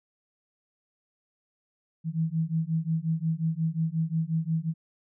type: beating tone pair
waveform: sine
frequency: 159.1 / 164.7 Hz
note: D#3 / E3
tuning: +39 / -1 cents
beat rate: 5.6 Hz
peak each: -28 dBFS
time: 2.04-4.74 s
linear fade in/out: 50 ms
effects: none